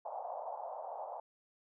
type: band-pass noise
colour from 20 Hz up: white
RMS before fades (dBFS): -43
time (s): 0.05-1.2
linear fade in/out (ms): 5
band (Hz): 590 to 880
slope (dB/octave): 48
effects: none